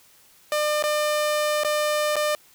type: tone with dropouts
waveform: sawtooth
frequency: 600 Hz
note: D5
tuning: 37 cents sharp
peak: -17 dBFS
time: 0.52-2.35 s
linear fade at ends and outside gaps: 1 ms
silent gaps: 0.825-0.838 / 1.635-1.647 / 2.157-2.165 s
effects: white hiss -55 dBFS RMS until 2.54 s